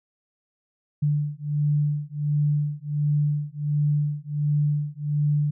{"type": "beating tone pair", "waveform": "sine", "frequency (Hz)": [146.83, 148.23], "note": ["D3", "D3"], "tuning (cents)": [0, 16], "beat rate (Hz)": 1.4, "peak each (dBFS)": -24, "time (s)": [1.02, 5.51], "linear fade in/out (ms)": 10, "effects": []}